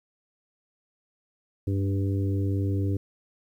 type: harmonic tone with a mistuned harmonic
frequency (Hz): 98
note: G2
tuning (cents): 0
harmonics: 1 / 2 / 3 / 4 / 5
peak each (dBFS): -24 / -38 / -31 / -36 / -41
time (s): 1.67-2.97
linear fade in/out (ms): 5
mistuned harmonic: 2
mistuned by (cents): +20
effects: 10-bit